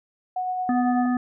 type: tone with tremolo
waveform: sine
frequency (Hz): 736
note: F#5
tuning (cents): -9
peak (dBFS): -23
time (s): 0.36-1.06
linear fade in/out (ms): 5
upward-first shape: sine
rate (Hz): 9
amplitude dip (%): 25
type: harmonic tone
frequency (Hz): 248.5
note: B3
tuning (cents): +11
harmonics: 1 / 3 / 5 / 7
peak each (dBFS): -20 / -30 / -34 / -37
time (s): 0.69-1.17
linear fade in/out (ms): 2
effects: none